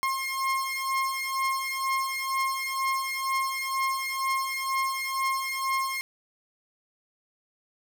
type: beating tone pair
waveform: 30% pulse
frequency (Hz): 1067 / 1069.1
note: C6 / C6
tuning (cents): +34 / +37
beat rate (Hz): 2.1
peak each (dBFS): -27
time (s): 0.03-6.01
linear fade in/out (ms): 0
effects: none